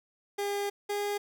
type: tone pair in turn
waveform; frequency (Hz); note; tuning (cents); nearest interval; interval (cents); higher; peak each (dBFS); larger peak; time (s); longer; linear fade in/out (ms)
30% pulse; 404.5 / 409.2; G#4 / G#4; -46 / -26; unison; 20; second; -27; neither; 0.38-0.7 / 0.89-1.18; first; 10
effects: none